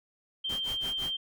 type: tone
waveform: sine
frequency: 3153 Hz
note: G7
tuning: 9 cents sharp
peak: -30 dBFS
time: 0.44-1.17 s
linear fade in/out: 10 ms
type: noise with tremolo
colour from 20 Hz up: pink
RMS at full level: -40 dBFS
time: 0.49-1.13 s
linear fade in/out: 5 ms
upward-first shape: sine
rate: 5.9 Hz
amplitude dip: 100%
effects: none